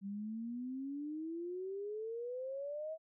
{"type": "exponential sweep", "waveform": "sine", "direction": "up", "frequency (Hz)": [193.9, 648], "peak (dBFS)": -39, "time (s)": [0.01, 2.98], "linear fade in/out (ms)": 50, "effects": []}